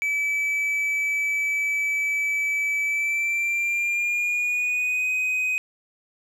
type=tone with pitch glide; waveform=triangle; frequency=2301 to 2509 Hz; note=D7 to D#7; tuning=-36 to +14 cents; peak=-20 dBFS; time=0.02-5.58 s; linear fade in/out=0 ms; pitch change=+150 cents; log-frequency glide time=2.83-5.11 s; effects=none